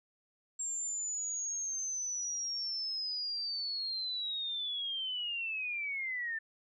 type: linear sweep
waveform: sine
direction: down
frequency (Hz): 7459 to 1768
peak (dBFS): -34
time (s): 0.59-6.39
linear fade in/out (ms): 10
effects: none